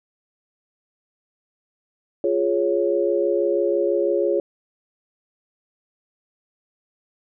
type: chord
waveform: sine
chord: Db major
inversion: first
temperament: equal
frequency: 349.2 / 415.3 / 554.4 Hz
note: F4 / Ab4 / Db5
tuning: 0 / 0 / 0 cents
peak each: -22 dBFS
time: 2.24-4.4 s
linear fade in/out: 2 ms
effects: none